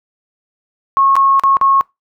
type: tone with dropouts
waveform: sine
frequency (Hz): 1091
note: C#6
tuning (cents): -28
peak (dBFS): -8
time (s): 0.97-1.81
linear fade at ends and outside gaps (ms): 0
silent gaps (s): 1.155-1.165 / 1.396-1.436 / 1.569-1.613
effects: noise-tail reverb RT60 0.2 s tail -24 dB re dry